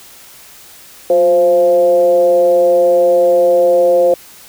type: tone with frequency modulation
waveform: sine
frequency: 523.3 Hz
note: C5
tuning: in tune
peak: -7 dBFS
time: 1.1-4.14 s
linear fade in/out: 2 ms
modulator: 166 Hz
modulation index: 0.58
effects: white hiss -39 dBFS RMS until 4.48 s